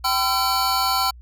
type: tone cluster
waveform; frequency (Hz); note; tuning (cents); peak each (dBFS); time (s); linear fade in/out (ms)
square; 775 / 1015 / 1353 / 4447; G5 / B5 / E6 / C#8; -20 / +47 / +45 / +5; -25; 0.04-1.11; 10
effects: added 60 Hz sine -40 dBFS peak until 1.21 s